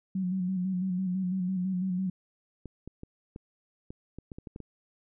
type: tone with vibrato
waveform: sine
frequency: 185 Hz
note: F#3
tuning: in tune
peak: -27 dBFS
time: 0.15-2.1 s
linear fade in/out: 5 ms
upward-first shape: square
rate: 6 Hz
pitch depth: 43 cents each way
type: clicks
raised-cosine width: 3 ms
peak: -28 dBFS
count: 11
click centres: 2.657 / 2.876 / 3.034 / 3.361 / 3.905 / 4.186 / 4.318 / 4.385 / 4.472 / 4.561 / 4.603 s
effects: none